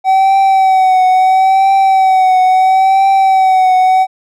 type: tone with vibrato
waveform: triangle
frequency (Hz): 760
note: F#5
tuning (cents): +46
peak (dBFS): -4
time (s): 0.04-4.07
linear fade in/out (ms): 50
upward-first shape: triangle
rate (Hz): 0.74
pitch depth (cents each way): 45
effects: none